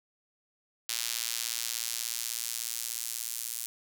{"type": "tone with high-pass filter sweep", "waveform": "sawtooth", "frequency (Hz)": 116.54, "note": "A#2", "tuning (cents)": 0, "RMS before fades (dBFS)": -35, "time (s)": [0.89, 3.66], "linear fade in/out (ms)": 0, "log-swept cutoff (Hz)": [4200, 8100], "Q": 0.82, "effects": []}